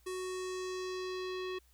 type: tone with low-pass filter sweep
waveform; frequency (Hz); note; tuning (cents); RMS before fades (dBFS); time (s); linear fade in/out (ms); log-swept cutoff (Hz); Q
square; 370; F#4; 0; -39; 0.06-1.59; 10; 10000 to 3400; 1.9
effects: added 60 Hz sine -64 dBFS peak until 1.73 s + white hiss -70 dBFS RMS until 1.73 s